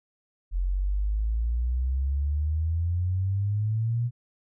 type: exponential sweep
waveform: sine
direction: up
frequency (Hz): 43.65 to 121.8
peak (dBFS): -23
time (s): 0.51-4.11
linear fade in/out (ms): 50
effects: none